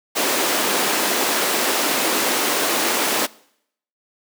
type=high-pass noise; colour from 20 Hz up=pink; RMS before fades=-20 dBFS; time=0.15-3.27 s; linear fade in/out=20 ms; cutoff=270 Hz; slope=24 dB/octave; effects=noise-tail reverb RT60 0.7 s tail -22 dB re dry